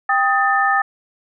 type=tone cluster; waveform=sine; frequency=790 / 1255 / 1783 Hz; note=G5 / D#6 / A6; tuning=+13 / +15 / +22 cents; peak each=-18 dBFS; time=0.09-0.82 s; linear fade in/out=5 ms; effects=none